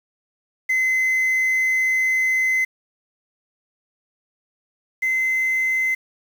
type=tone pair in turn; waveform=sine; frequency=2049 / 2057 Hz; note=C7 / C7; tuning=-37 / -30 cents; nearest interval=unison; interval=7 cents; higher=second; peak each=-14 / -16 dBFS; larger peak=first; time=0.69-2.65 / 5.02-5.95 s; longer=first; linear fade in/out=10 ms; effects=tanh soft clip ceiling -16 dBFS + 7-bit